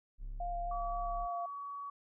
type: tone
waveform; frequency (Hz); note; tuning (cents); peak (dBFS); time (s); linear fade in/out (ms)
triangle; 34; C#1; -33; -37; 0.18-1.28; 50
type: tone with vibrato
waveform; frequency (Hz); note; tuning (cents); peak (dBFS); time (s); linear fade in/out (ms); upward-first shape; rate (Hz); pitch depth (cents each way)
sine; 698.5; F5; 0; -36; 0.4-1.46; 5; square; 3.8; 8
type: tone with pitch glide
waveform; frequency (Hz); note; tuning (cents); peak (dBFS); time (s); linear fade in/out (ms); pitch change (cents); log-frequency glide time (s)
sine; 1144 to 1130.9; D6 to C#6; -46 to +34; -40; 0.71-1.9; 5; -20; 0.89-1.54
effects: none